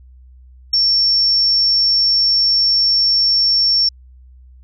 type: tone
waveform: sine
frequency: 5450 Hz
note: F8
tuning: 43 cents flat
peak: -11 dBFS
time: 0.73-3.89 s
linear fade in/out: 5 ms
effects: added 63 Hz sine -40 dBFS peak until 4.63 s